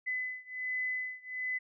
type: beating tone pair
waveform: sine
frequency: 2012 / 2013.3 Hz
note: B6 / B6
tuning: +32 / +33 cents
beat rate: 1.3 Hz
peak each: -36 / -37 dBFS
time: 0.06-1.59 s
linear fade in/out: 20 ms
effects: none